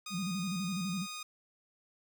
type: tone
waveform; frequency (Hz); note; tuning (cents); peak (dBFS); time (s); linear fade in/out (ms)
10% pulse; 1237; D#6; -10; -32; 0.06-1.23; 5
type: tone with vibrato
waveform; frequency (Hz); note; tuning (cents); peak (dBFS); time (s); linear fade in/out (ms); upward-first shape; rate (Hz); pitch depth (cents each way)
sine; 185; F#3; 0; -33; 0.1-1.07; 50; square; 12; 120
effects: none